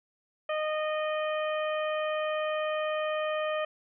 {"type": "harmonic tone", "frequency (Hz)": 616, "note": "D#5", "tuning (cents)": -17, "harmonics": [1, 2, 3, 4, 5], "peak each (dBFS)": [-29, -35, -39, -41, -43], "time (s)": [0.49, 3.65], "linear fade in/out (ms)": 5, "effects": []}